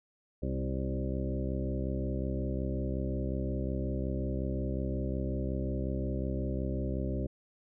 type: harmonic tone with a mistuned harmonic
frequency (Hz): 65.5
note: C2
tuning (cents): +2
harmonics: 1 / 2 / 3 / 4 / 5 / 6 / 8 / 9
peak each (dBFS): -34 / -37 / -39 / -40 / -41 / -42 / -43 / -44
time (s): 0.42-7.27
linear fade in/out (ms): 10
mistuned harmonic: 3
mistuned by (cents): +24
effects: none